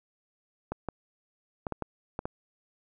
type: clicks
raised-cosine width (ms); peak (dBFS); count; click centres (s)
1; -18; 7; 0.72 / 0.887 / 1.668 / 1.723 / 1.823 / 2.191 / 2.255
effects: none

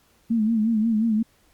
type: tone with vibrato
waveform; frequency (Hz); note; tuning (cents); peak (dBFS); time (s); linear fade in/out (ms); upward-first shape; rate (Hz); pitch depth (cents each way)
sine; 221.8; A3; +14; -18; 0.3-1.23; 10; sine; 5.6; 80
effects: pink hiss -61 dBFS RMS until 1.53 s + Opus 48 kbps

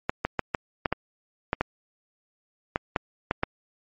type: clicks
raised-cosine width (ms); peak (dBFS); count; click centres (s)
0.5; -8; 12; 0.095 / 0.25 / 0.393 / 0.548 / 0.858 / 0.926 / 1.531 / 1.61 / 2.759 / 2.962 / 3.311 / 3.434
effects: MP3 32 kbps

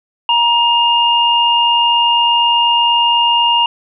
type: tone pair together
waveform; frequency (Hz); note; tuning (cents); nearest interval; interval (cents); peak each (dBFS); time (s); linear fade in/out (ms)
sine; 944.2 / 2826; A#5 / F7; +22 / +20; octave + perfect fifth; 1898; -12; 0.29-3.66; 2
effects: none

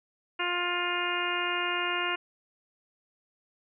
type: harmonic tone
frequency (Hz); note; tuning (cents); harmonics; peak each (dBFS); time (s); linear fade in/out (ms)
352.6; F4; +17; 1 / 2 / 3 / 4 / 5 / 6 / 7 / 8; -36 / -38 / -34 / -34 / -37 / -37 / -36 / -34; 0.39-2.16; 10
effects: none

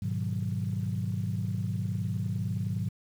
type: chord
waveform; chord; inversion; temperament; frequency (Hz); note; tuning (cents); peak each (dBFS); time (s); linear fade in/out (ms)
sine; G# minor seventh; none; equal; 103.83 / 123.47 / 155.56 / 185; G#2 / B2 / D#3 / F#3; 0 / 0 / 0 / 0; -31 / -34 / -36 / -34; 0.02-2.89; 5
effects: tanh soft clip ceiling -20 dBFS + 9-bit

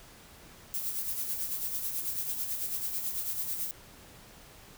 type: noise with tremolo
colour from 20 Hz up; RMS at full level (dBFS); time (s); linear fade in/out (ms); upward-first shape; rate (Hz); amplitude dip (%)
violet; -32; 0.74-3.71; 0; sine; 9.1; 50
effects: pink hiss -53 dBFS RMS until 4.77 s

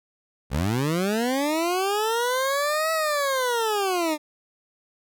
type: linear two-way sweep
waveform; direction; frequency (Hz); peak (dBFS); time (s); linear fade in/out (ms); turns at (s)
20% pulse; up then down; 59.9 to 650 to 295.1; -17; 0.5-4.18; 50; 2.92
effects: none

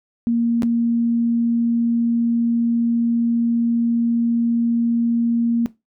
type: tone with dropouts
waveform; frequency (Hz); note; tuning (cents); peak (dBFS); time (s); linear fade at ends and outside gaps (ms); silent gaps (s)
sine; 233.7; A#3; +5; -15; 0.27-5.66; 0; 0.622-0.632
effects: noise-tail reverb RT60 0.2 s tail -17 dB re dry

